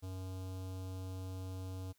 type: tone with notch filter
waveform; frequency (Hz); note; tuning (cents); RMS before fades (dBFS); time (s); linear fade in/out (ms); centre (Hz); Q
square; 93.6; F#2; +20; -43; 0.02-1.93; 20; 1900; 0.77
effects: white hiss -75 dBFS RMS until 1.98 s